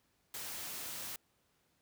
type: noise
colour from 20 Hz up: white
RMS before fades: -43 dBFS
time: 0.34-1.16 s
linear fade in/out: 2 ms
effects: pink hiss -75 dBFS RMS until 1.81 s + high-pass 60 Hz 12 dB/octave